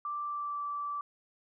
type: tone with pitch glide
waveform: sine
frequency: 1174.7 to 1161.9 Hz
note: D6 to D6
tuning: 0 to -19 cents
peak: -33 dBFS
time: 0.05-1.01 s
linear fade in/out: 2 ms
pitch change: -19 cents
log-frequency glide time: 0.24-0.62 s
effects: none